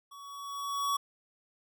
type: tone with level ramp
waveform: square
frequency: 1126 Hz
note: C#6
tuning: 27 cents sharp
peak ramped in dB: -48 to -27 dBFS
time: 0.11-0.97 s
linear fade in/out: 10 ms
effects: none